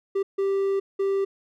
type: tone bursts at uneven times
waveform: triangle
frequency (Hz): 392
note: G4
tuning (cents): 0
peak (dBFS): -19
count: 3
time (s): 0.15-0.23 / 0.38-0.8 / 0.99-1.25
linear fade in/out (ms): 10
effects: none